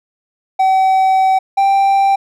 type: tone pair in turn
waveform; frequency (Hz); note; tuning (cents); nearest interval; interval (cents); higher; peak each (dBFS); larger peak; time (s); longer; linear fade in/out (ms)
triangle; 762 / 785.7; G5 / G5; -49 / +4; minor second; 53; second; -7; neither; 0.59-1.39 / 1.57-2.16; first; 10
effects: none